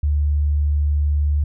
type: tone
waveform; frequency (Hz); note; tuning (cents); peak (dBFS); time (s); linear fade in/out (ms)
sine; 73.42; D2; 0; -15; 0.03-1.44; 5
effects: none